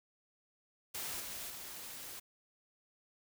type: noise with level steps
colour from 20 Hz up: white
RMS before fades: -41 / -44 / -47 dBFS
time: 0.94-2.2 s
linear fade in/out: 10 ms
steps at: 1.2 / 1.5 s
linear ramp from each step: 2 ms
effects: none